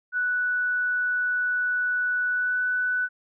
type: tone with pitch glide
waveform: sine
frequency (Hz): 1480 to 1492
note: F#6 to F#6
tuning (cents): 0 to +14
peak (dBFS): -22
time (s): 0.12-3.09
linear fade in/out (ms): 50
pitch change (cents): +14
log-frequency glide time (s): 2.3-2.6
effects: none